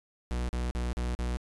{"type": "tone bursts", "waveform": "45% pulse", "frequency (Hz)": 60.7, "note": "B1", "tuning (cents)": -29, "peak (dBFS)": -29, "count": 5, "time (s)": [0.31, 1.37], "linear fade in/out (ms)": 0, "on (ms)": 180, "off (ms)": 40, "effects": ["resampled to 24000 Hz"]}